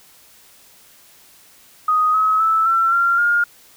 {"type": "tone with pitch steps", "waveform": "sine", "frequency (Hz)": [1248, 1280.1, 1313.1, 1346.9, 1381.5, 1417.1], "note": ["D#6", "D#6", "E6", "E6", "F6", "F6"], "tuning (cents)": [5, 49, -7, 37, -19, 25], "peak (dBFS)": -13, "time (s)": [1.88, 3.44], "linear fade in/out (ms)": 5, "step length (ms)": 260, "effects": ["white hiss -49 dBFS RMS until 3.76 s"]}